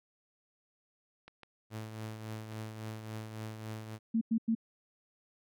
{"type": "clicks", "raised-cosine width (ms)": 0.3, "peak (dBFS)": -34, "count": 3, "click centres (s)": [1.28, 1.433, 2.523]}
{"type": "tone with tremolo", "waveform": "sawtooth", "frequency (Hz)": 109.5, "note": "A2", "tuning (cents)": -8, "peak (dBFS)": -34, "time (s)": [1.7, 3.99], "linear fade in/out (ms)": 50, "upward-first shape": "triangle", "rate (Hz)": 3.6, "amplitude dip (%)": 55}
{"type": "tone bursts", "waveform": "sine", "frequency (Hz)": 226.2, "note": "A3", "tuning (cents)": 48, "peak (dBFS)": -26, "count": 3, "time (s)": [4.14, 4.551], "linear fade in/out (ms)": 10, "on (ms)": 73, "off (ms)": 96}
{"effects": []}